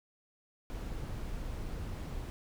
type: noise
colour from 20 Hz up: brown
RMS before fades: -39 dBFS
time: 0.7-2.3 s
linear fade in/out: 0 ms
effects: none